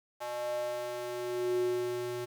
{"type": "tone with high-pass filter sweep", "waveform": "square", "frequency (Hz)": 121.7, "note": "B2", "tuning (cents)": -25, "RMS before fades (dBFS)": -34, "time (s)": [0.2, 2.26], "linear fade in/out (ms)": 20, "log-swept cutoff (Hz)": [720, 260], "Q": 5.8, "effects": ["10-bit"]}